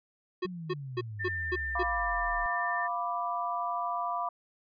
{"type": "tone bursts", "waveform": "square", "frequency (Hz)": 364.9, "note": "F#4", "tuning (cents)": -24, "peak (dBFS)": -29, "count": 6, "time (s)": [0.42, 1.834], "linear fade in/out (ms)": 10, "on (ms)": 44, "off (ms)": 230}
{"type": "exponential sweep", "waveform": "sine", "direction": "down", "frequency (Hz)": [190.4, 35], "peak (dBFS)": -37, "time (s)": [0.45, 2.46], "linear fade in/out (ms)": 0}
{"type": "tone", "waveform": "sine", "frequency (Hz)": 1793, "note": "A6", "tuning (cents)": 32, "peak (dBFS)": -32, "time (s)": [1.19, 2.88], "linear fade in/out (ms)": 20}
{"type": "chord", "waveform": "sine", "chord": "B diminished", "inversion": "second", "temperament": "equal", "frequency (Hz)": [698.5, 987.8, 1174.7], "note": ["F5", "B5", "D6"], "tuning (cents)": [0, 0, 0], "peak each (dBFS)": -34, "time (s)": [1.75, 4.29], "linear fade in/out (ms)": 5}
{"effects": ["resampled to 11025 Hz"]}